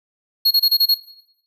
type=tone bursts; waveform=square; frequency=4308 Hz; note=C8; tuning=50 cents sharp; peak=-12 dBFS; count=6; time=0.45-0.946 s; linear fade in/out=10 ms; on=61 ms; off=26 ms; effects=noise-tail reverb RT60 0.8 s tail -17 dB re dry